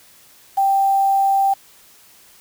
sine tone with quantisation, 784 Hz, G5, in tune, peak -13 dBFS, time 0.57-1.54 s, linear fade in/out 10 ms, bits 6, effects white hiss -49 dBFS RMS until 2.4 s

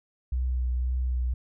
sine tone with vibrato, 62.5 Hz, B1, 21 cents sharp, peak -24 dBFS, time 0.32-1.34 s, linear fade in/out 5 ms, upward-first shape triangle, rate 1.9 Hz, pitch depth 25 cents each way, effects none

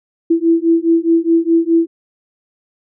sine beating tone pair, 329.6 / 334.4 Hz, E4 / E4, 0 / +25 cents, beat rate 4.8 Hz, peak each -13 dBFS, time 0.3-1.87 s, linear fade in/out 10 ms, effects none

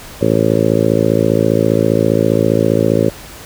harmonic tone, 55 Hz, A1, in tune, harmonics 2 / 3 / 4 / 5 / 6 / 7 / 8 / 9 / 10, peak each -19 / -19 / -19 / -19 / -19 / -19 / -19 / -19 / -19 dBFS, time 0.21-3.1 s, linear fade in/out 5 ms, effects pink hiss -34 dBFS RMS until 3.45 s

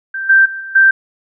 sine tone with level steps, 1568 Hz, G6, in tune, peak -19 / -5 / -22 / -25 / -5 dBFS, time 0.14-0.91 s, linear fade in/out 5 ms, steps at 0.29 / 0.45 / 0.6 / 0.75 s, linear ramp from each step 10 ms, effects none

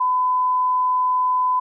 sine tone, 1007 Hz, B5, 33 cents sharp, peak -16 dBFS, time 0-1.6 s, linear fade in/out 10 ms, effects none

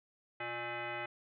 sine tone with frequency modulation, 601 Hz, D5, 40 cents sharp, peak -37 dBFS, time 0.4-1.06 s, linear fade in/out 5 ms, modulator 477 Hz, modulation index 4.2, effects none

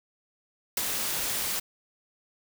white noise with ADSR envelope, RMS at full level -24 dBFS, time 0.77-1.6 s, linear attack 4 ms, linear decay 12 ms, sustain -6 dB, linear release 10 ms, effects none

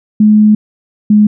sine tone pair in turn, 212.5 / 210.2 Hz, G#3 / G#3, +40 / +21 cents, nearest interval unison, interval 19 cents, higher first, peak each -3 dBFS, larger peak neither, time 0.2-0.55 / 1.1-1.27 s, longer first, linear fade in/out 5 ms, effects none

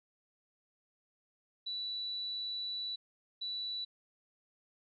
sine tone bursts at uneven times, 3951 Hz, B7, in tune, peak -36 dBFS, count 2, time 1.66-2.96 / 3.41-3.85 s, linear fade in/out 10 ms, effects none

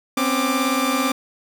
sawtooth tone cluster, 254.9 / 272.9 / 1184 Hz, C4 / C#4 / D6, -45 / -27 / +14 cents, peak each -19 dBFS, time 0.17-1.12 s, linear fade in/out 5 ms, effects none

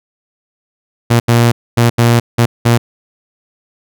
sawtooth tone bursts at uneven times, 118.1 Hz, A#2, 23 cents sharp, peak -3 dBFS, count 6, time 1.1-1.2 / 1.28-1.52 / 1.77-1.9 / 1.98-2.2 / 2.38-2.46 / 2.65-2.78 s, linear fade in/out 10 ms, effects none

